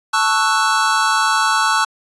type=chord; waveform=square; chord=F# minor seventh; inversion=first; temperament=equal; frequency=880 / 1108.7 / 1318.5 / 1480 Hz; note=A5 / C#6 / E6 / F#6; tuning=0 / 0 / 0 / 0 cents; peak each=-20 dBFS; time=0.13-1.85 s; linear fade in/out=10 ms; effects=resampled to 22050 Hz